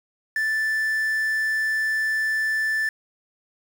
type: tone with quantisation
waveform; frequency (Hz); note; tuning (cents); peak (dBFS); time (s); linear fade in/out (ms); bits
triangle; 1760; A6; 0; -19; 0.36-2.89; 2; 7
effects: none